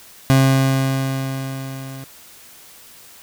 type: tone with level ramp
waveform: 30% pulse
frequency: 134 Hz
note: C3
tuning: 42 cents sharp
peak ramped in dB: -7 to -29 dBFS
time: 0.3-2.04 s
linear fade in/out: 0 ms
effects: white hiss -44 dBFS RMS until 3.22 s